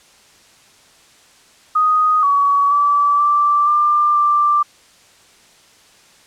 sine tone with pitch steps, 1245 / 1131 / 1156 / 1171 / 1191 / 1180 Hz, D#6 / C#6 / D6 / D6 / D6 / D6, +1 / +34 / -28 / -5 / +24 / +8 cents, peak -11 dBFS, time 1.75-4.63 s, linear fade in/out 10 ms, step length 480 ms, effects white hiss -49 dBFS RMS until 6.26 s + low-pass 8000 Hz 12 dB/octave

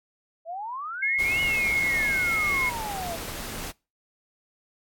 sine exponential two-way sweep, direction up then down, 639 to 2960 to 639 Hz, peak -31 dBFS, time 0.45-3.19 s, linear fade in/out 50 ms, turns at 1.41 s
sine tone, 2162 Hz, C#7, 44 cents flat, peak -22 dBFS, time 1.02-2.7 s, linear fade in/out 10 ms
pink noise, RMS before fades -35 dBFS, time 1.18-3.72 s, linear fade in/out 20 ms
effects noise-tail reverb RT60 0.3 s tail -25 dB re dry + AAC 64 kbps

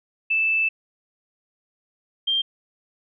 sine tone pair in turn, 2637 / 3178 Hz, E7 / G7, 0 / +23 cents, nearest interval minor third, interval 323 cents, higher second, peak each -18 / -19 dBFS, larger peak first, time 0.3-0.69 / 2.27-2.42 s, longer first, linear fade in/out 10 ms, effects none

